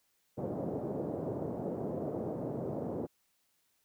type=band-pass noise; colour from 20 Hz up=white; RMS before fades=-37 dBFS; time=0.37-3.07 s; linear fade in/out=20 ms; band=100 to 570 Hz; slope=24 dB/octave; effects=white hiss -75 dBFS RMS until 3.84 s

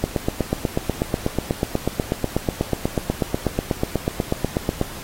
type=click train; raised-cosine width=2 ms; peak=-5 dBFS; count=40; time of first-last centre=0.04-4.814 s; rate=8.17 Hz; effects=pink hiss -36 dBFS RMS until 5.03 s + AAC 48 kbps

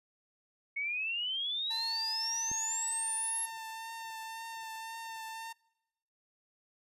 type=exponential sweep; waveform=sine; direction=up; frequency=2200 to 11260 Hz; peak=-32 dBFS; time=0.76-3.46 s; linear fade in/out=10 ms
type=tone with vibrato; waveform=sawtooth; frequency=900 Hz; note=A5; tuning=39 cents sharp; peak=-37 dBFS; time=1.7-5.53 s; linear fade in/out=10 ms; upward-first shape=triangle; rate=1.9 Hz; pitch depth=22 cents each way
type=click; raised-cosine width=3 ms; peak=-32 dBFS; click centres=2.515 s
effects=noise-tail reverb RT60 1.0 s tail -26 dB re dry + resampled to 32000 Hz

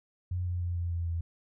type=tone with pitch steps; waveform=sine; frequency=89.8 / 88.61 / 87.45 / 86.29 / 85.15 / 84.03 Hz; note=F2 / F2 / F2 / F2 / F2 / E2; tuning=+49 / +26 / +3 / -20 / -43 / +34 cents; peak=-29 dBFS; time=0.31-1.21 s; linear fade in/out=5 ms; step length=150 ms; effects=none

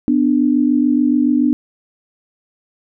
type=tone pair together; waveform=sine; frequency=248.6 / 295.6 Hz; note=B3 / D4; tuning=+12 / +11 cents; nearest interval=minor third; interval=299 cents; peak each=-14 dBFS; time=0.08-1.53 s; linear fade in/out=0 ms; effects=none

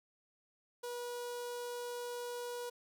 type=tone with notch filter; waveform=sawtooth; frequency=484.3 Hz; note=B4; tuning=34 cents flat; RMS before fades=-42 dBFS; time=0.83-2.7 s; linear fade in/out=10 ms; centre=2100 Hz; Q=1.3; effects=none

